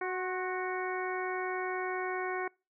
harmonic tone with a mistuned harmonic, 370 Hz, F#4, in tune, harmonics 1 / 2 / 3 / 4 / 5 / 6, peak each -35 / -38 / -40 / -41 / -42 / -43 dBFS, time 0.01-2.48 s, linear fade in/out 5 ms, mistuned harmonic 3, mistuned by -39 cents, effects noise-tail reverb RT60 0.3 s tail -26 dB re dry

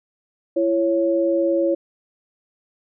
sine tone pair together, 336.4 / 553 Hz, E4 / C#5, +35 / -4 cents, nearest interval major sixth, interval 861 cents, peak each -19 dBFS, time 0.56-1.75 s, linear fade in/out 10 ms, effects none

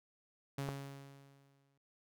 sawtooth tone with exponential decay, 138.59 Hz, C#3, in tune, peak -33 dBFS, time 0.58-1.78 s, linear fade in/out 5 ms, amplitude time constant 260 ms
click, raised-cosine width 1 ms, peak -25 dBFS, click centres 0.689 s
effects none

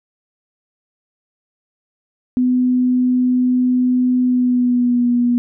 sine tone with pitch glide, 251 to 242.2 Hz, B3 to B3, +28 to -34 cents, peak -12 dBFS, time 2.37-5.38 s, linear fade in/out 0 ms, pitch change -62 cents, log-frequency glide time 4.24-5.08 s, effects none

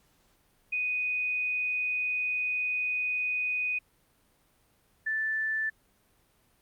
sine tone pair in turn, 2489 / 1760 Hz, D#7 / A6, 0 / 0 cents, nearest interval tritone, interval 600 cents, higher first, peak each -27 dBFS, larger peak neither, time 0.72-3.79 / 5.06-5.7 s, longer first, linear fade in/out 10 ms, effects pink hiss -67 dBFS RMS until 6.61 s + Opus 48 kbps

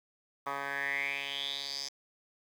10% pulse tone with band-pass filter sweep, 139.8 Hz, C#3, 15 cents sharp, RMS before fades -36 dBFS, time 0.46-1.89 s, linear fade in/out 10 ms, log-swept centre 1200 to 5500 Hz, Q 6.7, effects 9-bit

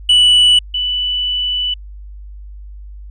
triangle / sine tone pair in turn, 2960 / 2976 Hz, F#7 / F#7, 0 / +9 cents, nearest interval unison, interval 9 cents, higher second, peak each -5 / -15 dBFS, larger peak first, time 0.09-0.59 / 0.74-1.74 s, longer second, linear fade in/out 5 ms, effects added 50 Hz sine -30 dBFS peak until 3.1 s + resampled to 22050 Hz

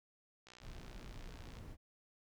click train, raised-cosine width 0.2 ms, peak -39 dBFS, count 69, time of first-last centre 0.47-1.587 s, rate 60.9 Hz
brown noise, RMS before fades -50 dBFS, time 0.6-1.77 s, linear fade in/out 50 ms
effects none

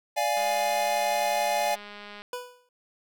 square chord, D diminished, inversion none, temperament equal, 587.3 / 698.5 / 830.6 Hz, D5 / F5 / Ab5, 0 / 0 / 0 cents, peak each -30 / -29 / -28 dBFS, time 0.16-1.76 s, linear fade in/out 20 ms
click train, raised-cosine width 0.3 ms, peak -27 dBFS, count 382, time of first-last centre 0.37-2.22 s, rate 206 Hz
25% pulse tone with exponential decay, 493.9 Hz, B4, in tune, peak -26 dBFS, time 2.33-2.69 s, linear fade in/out 2 ms, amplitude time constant 78 ms
effects none

